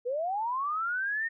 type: linear sweep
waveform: sine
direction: up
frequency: 466.2 to 1861 Hz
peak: -28 dBFS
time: 0.05-1.29 s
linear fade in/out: 20 ms
effects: none